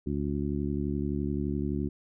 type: harmonic tone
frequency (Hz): 71.7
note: D2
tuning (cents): -41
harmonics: 1 / 2 / 3 / 4 / 5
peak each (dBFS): -34 / -34 / -33 / -34 / -36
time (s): 0.06-1.89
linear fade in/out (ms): 10
effects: none